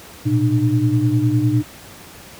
sine tone cluster, 114.3 / 124.2 / 302.3 Hz, A#2 / B2 / D#4, -34 / +10 / -50 cents, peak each -18 dBFS, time 0.25-1.63 s, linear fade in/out 20 ms, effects pink hiss -40 dBFS RMS until 2.39 s + high-pass 60 Hz 12 dB/octave

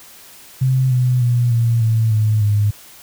sine tone with pitch steps, 130.6 / 125.71 / 121.01 / 116.49 / 112.13 / 107.93 / 103.9 Hz, C3 / B2 / B2 / A#2 / A2 / A2 / G#2, -3 / +31 / -35 / -1 / +33 / -33 / +1 cents, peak -12 dBFS, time 0.61-2.71 s, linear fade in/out 10 ms, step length 300 ms, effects white hiss -42 dBFS RMS until 3.02 s

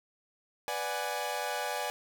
sawtooth chord, G# half-diminished seventh, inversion first, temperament equal, 493.9 / 587.3 / 740 / 830.6 Hz, B4 / D5 / F#5 / G#5, 0 / 0 / 0 / 0 cents, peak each -36 / -34 / -35 / -32 dBFS, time 0.68-1.9 s, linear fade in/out 0 ms, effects none

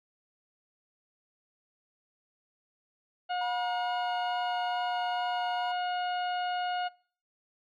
harmonic tone, 720 Hz, F#5, 47 cents flat, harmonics 1 / 2 / 3 / 4 / 5 / 6, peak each -30 / -38 / -48 / -40 / -54 / -50 dBFS, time 3.29-6.89 s, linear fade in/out 20 ms
triangle tone with vibrato, 958 Hz, A#5, 47 cents sharp, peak -35 dBFS, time 3.41-5.72 s, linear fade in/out 5 ms, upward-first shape sine, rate 2.3 Hz, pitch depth 24 cents each way
effects noise-tail reverb RT60 0.5 s tail -24 dB re dry + AAC 64 kbps

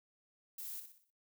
violet noise with echo, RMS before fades -45 dBFS, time 0.58-0.8 s, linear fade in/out 5 ms, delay 61 ms, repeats 5, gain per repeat -7 dB, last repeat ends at 1.105 s, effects noise-tail reverb RT60 0.2 s tail -21 dB re dry

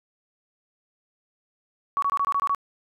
sine tone bursts, 1126 Hz, C#6, 27 cents sharp, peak -20 dBFS, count 8, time 1.97-2.548 s, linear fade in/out 0 ms, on 53 ms, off 22 ms, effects none

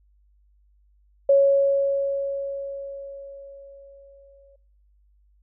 sine tone with exponential decay, 554.4 Hz, C#5, in tune, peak -12 dBFS, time 1.29-4.56 s, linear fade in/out 5 ms, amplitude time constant 710 ms, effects noise-tail reverb RT60 0.9 s tail -22 dB re dry + added 50 Hz sine -57 dBFS peak until 5.42 s

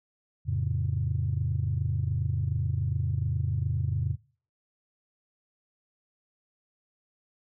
sine chord, F augmented, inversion none, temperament equal with one note detuned, 87.31 / 110 / 137.08 Hz, F2 / A2 / C#3, 0 / 0 / -19 cents, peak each -29 dBFS, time 0.45-4.17 s, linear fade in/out 50 ms, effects noise-tail reverb RT60 0.5 s tail -25 dB re dry + tanh soft clip ceiling -17 dBFS

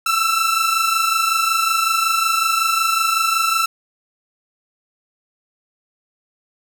sawtooth tone pair together, 1318.5 / 1343.9 Hz, E6 / E6, 0 / +33 cents, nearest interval unison, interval 33 cents, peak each -15 / -15 dBFS, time 0.06-3.66 s, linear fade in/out 5 ms, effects none

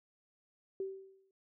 sine tone with exponential decay, 385.4 Hz, G4, 29 cents flat, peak -33 dBFS, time 0.8-1.31 s, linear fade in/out 2 ms, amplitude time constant 110 ms, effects none

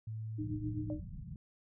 sine tone with pitch glide, 110 to 112.18 Hz, A2 to A2, 0 to +34 cents, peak -38 dBFS, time 0.07-0.95 s, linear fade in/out 5 ms, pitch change +34 cents, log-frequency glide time 0.32-0.58 s
sine tone with tremolo, 306.3 Hz, D#4, 27 cents flat, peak -35 dBFS, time 0.38-1 s, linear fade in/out 10 ms, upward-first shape triangle, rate 7.8 Hz, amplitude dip 80%
white low-pass noise, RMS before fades -45 dBFS, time 0.4-1.36 s, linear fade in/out 2 ms, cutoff 180 Hz, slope 48 dB/octave
sine tone with exponential decay, 585 Hz, D5, 7 cents flat, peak -38 dBFS, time 0.9-1.05 s, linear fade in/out 1 ms, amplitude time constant 31 ms
effects none

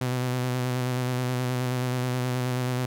sawtooth tone with vibrato, 125.8 Hz, B2, 32 cents sharp, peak -21 dBFS, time 0.01-2.86 s, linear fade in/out 5 ms, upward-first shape square, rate 9.4 Hz, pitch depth 22 cents each way, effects none

